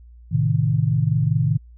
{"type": "chord", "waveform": "sine", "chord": "A diminished", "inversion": "none", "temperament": "equal", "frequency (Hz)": [110, 130.81, 155.56], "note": ["A2", "C3", "Eb3"], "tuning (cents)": [0, 0, 0], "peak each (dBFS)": [-21, -21, -20], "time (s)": [0.31, 1.58], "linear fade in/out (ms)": 20, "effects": ["added 59 Hz sine -42 dBFS peak until 1.77 s"]}